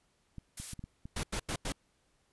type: clicks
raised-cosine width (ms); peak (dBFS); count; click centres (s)
5; -31; 6; 0.383 / 0.6 / 0.733 / 0.793 / 0.84 / 1.055
type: noise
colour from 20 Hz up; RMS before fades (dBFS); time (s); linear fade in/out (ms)
blue; -41; 0.57-0.74; 5
type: noise bursts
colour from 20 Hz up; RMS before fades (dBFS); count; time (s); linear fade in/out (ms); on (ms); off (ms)
pink; -35; 4; 1.16-1.723; 5; 74; 89
effects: pink hiss -73 dBFS RMS until 2.32 s + resampled to 24000 Hz